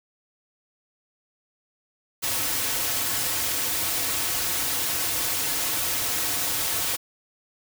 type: noise with comb filter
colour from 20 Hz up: white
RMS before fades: -26 dBFS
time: 2.22-6.97 s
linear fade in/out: 20 ms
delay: 5 ms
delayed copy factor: -0.65
effects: none